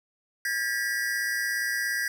square tone cluster, 1614 / 1731 / 1938 Hz, G#6 / A6 / B6, -50 / -29 / -33 cents, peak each -30 / -35 / -31 dBFS, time 0.45-2.08 s, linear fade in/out 2 ms, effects none

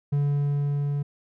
triangle tone with level ramp, 143.5 Hz, D3, 40 cents flat, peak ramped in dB -18 to -22 dBFS, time 0.12-1.03 s, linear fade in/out 10 ms, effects none

